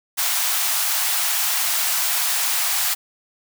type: high-pass noise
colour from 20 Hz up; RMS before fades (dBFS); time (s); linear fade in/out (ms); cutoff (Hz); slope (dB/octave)
white; -21; 0.17-2.95; 20; 650; 96
effects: none